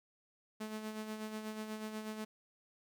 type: tone with tremolo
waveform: sawtooth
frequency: 216.2 Hz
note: A3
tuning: 30 cents flat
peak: -35 dBFS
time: 0.6-2.25 s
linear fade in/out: 10 ms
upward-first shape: sine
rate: 8.2 Hz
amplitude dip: 50%
effects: none